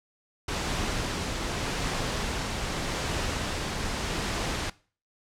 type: noise with tremolo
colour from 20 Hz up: pink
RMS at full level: -29 dBFS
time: 0.48-4.7 s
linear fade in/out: 5 ms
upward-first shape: triangle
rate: 0.84 Hz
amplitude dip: 25%
effects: noise-tail reverb RT60 0.4 s tail -21 dB re dry + low-pass 7000 Hz 12 dB/octave